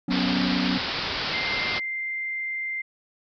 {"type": "chord", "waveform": "triangle", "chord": "F# suspended fourth", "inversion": "none", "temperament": "just", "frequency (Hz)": [185, 246.7, 277.5], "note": ["F#3", "B3", "C#4"], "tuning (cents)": [0, -2, 2], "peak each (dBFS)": -25, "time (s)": [0.08, 0.78], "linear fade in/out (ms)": 5}
{"type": "low-pass noise", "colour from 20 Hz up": "white", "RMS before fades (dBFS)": -29, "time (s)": [0.1, 1.8], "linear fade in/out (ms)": 20, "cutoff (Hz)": 5100, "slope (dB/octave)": 96}
{"type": "tone", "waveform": "sine", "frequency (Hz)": 2091, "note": "C7", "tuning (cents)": -2, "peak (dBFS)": -27, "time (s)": [1.33, 2.82], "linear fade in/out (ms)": 10}
{"effects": []}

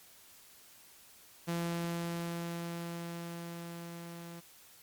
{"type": "tone with level ramp", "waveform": "sawtooth", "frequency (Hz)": 170, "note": "F3", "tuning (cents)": -46, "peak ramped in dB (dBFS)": [-28, -41], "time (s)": [1.47, 4.41], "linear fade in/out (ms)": 20, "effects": ["white hiss -58 dBFS RMS until 4.82 s", "MP3 96 kbps"]}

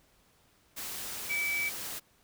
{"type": "tone in noise", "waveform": "sine", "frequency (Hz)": 2300, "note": "D7", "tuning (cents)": -37, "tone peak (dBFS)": -29, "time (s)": [1.29, 1.7], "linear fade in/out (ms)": 20, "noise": "white", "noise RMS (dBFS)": -39, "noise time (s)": [0.76, 2], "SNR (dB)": 7, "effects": ["pink hiss -66 dBFS RMS until 2.23 s"]}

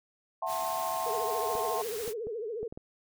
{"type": "chord", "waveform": "sine", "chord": "F# half-diminished seventh", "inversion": "third", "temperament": "just", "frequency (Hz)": [666, 740, 888, 1065.6], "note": ["E5", "F#5", "A5", "C6"], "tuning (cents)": [18, 0, 16, 31], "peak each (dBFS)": [-35, -36, -36, -35], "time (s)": [0.42, 1.82], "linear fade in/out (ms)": 5}
{"type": "noise", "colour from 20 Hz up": "white", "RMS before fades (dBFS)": -41, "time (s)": [0.46, 2.14], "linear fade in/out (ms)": 50}
{"type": "tone with vibrato", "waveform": "sine", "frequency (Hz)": 445.3, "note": "A4", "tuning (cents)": 21, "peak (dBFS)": -33, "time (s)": [1.06, 2.68], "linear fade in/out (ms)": 5, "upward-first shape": "triangle", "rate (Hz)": 14, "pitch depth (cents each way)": 170}
{"type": "clicks", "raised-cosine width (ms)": 2, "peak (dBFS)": -29, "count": 6, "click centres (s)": [1.553, 2.078, 2.27, 2.63, 2.725, 2.775]}
{"effects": []}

